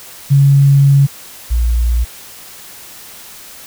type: tone pair in turn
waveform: sine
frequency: 139.4 / 58.61 Hz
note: C#3 / A#1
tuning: +10 / +10 cents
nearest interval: octave + minor third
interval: 1500 cents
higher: first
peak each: -5 / -10 dBFS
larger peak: first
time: 0.3-1.07 / 1.5-2.05 s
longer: first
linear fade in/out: 20 ms
effects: white hiss -35 dBFS RMS until 3.66 s